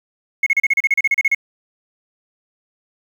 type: tone bursts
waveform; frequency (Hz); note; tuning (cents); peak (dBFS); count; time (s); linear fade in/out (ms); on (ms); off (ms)
sine; 2175; C#7; -33; -10; 14; 0.43-1.348; 5; 34; 34
effects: tanh soft clip ceiling -8 dBFS + 7-bit